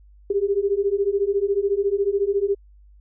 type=beating tone pair; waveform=sine; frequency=392 / 406 Hz; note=G4 / G#4; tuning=0 / -39 cents; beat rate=14 Hz; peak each=-22 / -21 dBFS; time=0.3-2.55 s; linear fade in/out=5 ms; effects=added 50 Hz sine -47 dBFS peak until 3 s